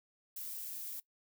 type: noise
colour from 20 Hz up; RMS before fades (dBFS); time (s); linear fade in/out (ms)
violet; -43; 0.36-1; 5
effects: noise-tail reverb RT60 0.1 s tail -20 dB re dry